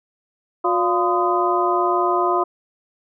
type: tone cluster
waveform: sine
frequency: 358.4 / 579 / 697 / 1021 / 1243 Hz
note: F4 / D5 / F5 / C6 / D#6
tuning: +45 / -25 / -4 / -43 / -2 cents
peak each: -21 / -29 / -22 / -21 / -23 dBFS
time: 0.64-2.44 s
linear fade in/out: 10 ms
effects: none